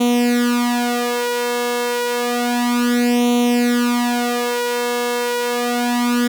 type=tone with flanger; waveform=sawtooth; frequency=241.8 Hz; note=B3; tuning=36 cents flat; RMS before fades=-18 dBFS; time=0-6.28 s; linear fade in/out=10 ms; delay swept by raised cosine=0.3 to 2.3 ms; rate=0.3 Hz; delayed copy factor=+0.85; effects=none